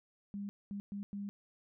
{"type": "tone bursts at uneven times", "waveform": "sine", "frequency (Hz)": 201.5, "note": "G3", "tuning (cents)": 48, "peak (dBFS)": -38, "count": 4, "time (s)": [[0.34, 0.49], [0.71, 0.8], [0.92, 1.03], [1.13, 1.29]], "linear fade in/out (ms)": 0, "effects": []}